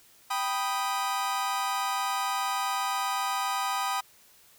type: chord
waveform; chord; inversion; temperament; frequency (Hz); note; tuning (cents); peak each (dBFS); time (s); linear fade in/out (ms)
40% pulse; G augmented; none; equal; 784 / 987.8 / 1244.5; G5 / B5 / D#6; 0 / 0 / 0; -31; 0.3-4.01; 10
effects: white hiss -58 dBFS RMS until 4.58 s